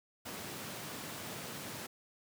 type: high-pass noise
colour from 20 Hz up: pink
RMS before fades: -44 dBFS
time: 0.25-1.87 s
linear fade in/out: 10 ms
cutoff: 110 Hz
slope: 24 dB/octave
effects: none